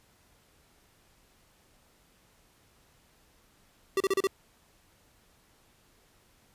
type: tone bursts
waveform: square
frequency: 388 Hz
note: G4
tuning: 18 cents flat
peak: -24 dBFS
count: 5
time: 3.97-4.271 s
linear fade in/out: 2 ms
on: 33 ms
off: 34 ms
effects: pink hiss -64 dBFS RMS until 6.54 s + resampled to 32000 Hz